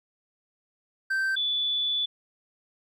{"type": "tone pair in turn", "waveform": ["triangle", "sine"], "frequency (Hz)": [1558, 3464], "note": ["G6", "A7"], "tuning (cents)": [-11, -28], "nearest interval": "octave + major second", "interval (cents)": 1383, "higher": "second", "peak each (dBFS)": [-22, -24], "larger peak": "first", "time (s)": [[1.1, 1.36], [1.36, 2.06]], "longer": "second", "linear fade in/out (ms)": 10, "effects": []}